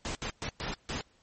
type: noise bursts at uneven times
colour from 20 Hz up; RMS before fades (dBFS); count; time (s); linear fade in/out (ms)
pink; -35; 5; 0.05-0.15 / 0.22-0.3 / 0.42-0.49 / 0.6-0.74 / 0.89-1.01; 0
effects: pink hiss -66 dBFS RMS until 1.22 s + MP3 32 kbps